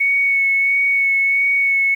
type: tone with vibrato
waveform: sine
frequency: 2217 Hz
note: C#7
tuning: in tune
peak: -13 dBFS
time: 0-1.95 s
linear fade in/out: 10 ms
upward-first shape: sine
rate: 1.5 Hz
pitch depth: 15 cents each way
effects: 8-bit